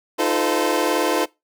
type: chord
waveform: 25% pulse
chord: F dominant seventh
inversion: third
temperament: equal with one note detuned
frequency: 311.1 / 349.2 / 440 / 512.2 Hz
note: Eb4 / F4 / A4 / C5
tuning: 0 / 0 / 0 / -37 cents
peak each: -20 dBFS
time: 0.18-1.26 s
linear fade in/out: 20 ms
effects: noise-tail reverb RT60 0.2 s tail -21 dB re dry